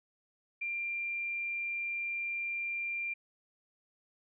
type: tone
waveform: sine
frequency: 2380 Hz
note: D7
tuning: 22 cents sharp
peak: -33 dBFS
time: 0.61-3.14 s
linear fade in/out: 10 ms
effects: none